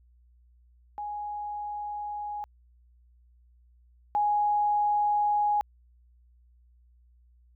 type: tone pair in turn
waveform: sine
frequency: 830.6 / 830.6 Hz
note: G#5 / G#5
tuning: 0 / 0 cents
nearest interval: unison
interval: 0 cents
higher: neither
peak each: -32 / -22 dBFS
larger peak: second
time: 0.98-2.44 / 4.15-5.61 s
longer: neither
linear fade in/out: 0 ms
effects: added 60 Hz sine -57 dBFS peak until 7.55 s